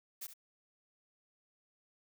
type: noise with echo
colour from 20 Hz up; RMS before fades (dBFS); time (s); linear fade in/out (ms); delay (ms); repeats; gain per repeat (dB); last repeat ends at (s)
blue; -43; 0.21-0.27; 10; 68; 1; -10; 0.338
effects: none